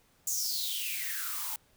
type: noise with high-pass filter sweep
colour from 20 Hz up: blue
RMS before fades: -34 dBFS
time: 0.27-1.56 s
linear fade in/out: 2 ms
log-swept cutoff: 7000 to 840 Hz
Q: 8.2
effects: pink hiss -66 dBFS RMS until 1.76 s